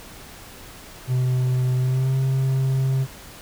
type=tone with pitch glide; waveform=triangle; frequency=127.2 to 132.91 Hz; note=C3 to C3; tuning=-48 to +28 cents; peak=-16 dBFS; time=1.07-3.07 s; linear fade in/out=50 ms; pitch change=+76 cents; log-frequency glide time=1.78-2.14 s; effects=pink hiss -42 dBFS RMS until 3.41 s